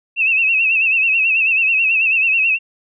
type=tone with vibrato; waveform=sine; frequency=2637 Hz; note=E7; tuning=in tune; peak=-12 dBFS; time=0.16-2.59 s; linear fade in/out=50 ms; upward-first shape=sine; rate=9.2 Hz; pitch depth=75 cents each way; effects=none